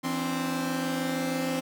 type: tone cluster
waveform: sawtooth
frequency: 166.6 / 261.4 / 287.7 / 523 Hz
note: E3 / C4 / D4 / C5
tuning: +19 / -1 / -36 / -1 cents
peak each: -31 / -25 / -32 / -32 dBFS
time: 0.03-1.61 s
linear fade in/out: 20 ms
effects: none